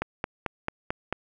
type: click train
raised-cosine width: 0.5 ms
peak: -12 dBFS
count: 6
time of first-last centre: 0.02-1.126 s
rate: 4.52 Hz
effects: none